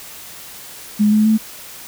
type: tone with pitch steps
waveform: sine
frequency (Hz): 209.9 / 214.2 / 218.6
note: G#3 / A3 / A3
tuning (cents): +19 / -46 / -11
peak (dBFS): -10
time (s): 0.99-1.38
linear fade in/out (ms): 20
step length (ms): 130
effects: white hiss -36 dBFS RMS until 1.87 s